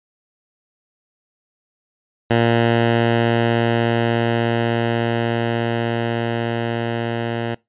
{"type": "tone with level ramp", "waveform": "10% pulse", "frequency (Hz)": 116.54, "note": "A#2", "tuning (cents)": 0, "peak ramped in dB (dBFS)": [-5, -13], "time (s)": [2.3, 7.55], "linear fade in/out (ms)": 10, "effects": ["noise-tail reverb RT60 0.2 s tail -23 dB re dry", "resampled to 8000 Hz"]}